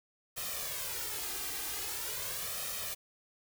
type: noise with flanger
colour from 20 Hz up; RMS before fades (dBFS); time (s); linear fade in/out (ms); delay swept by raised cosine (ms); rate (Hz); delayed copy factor
white; -38; 0.36-2.95; 20; 1.6 to 2.53; 0.43; +0.75
effects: none